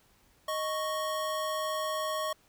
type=tone pair together; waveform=square; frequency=622 / 1107 Hz; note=D#5 / C#6; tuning=-1 / -3 cents; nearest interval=minor seventh; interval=998 cents; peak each=-34 / -34 dBFS; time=0.48-2.33 s; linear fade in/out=5 ms; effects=pink hiss -65 dBFS RMS until 2.48 s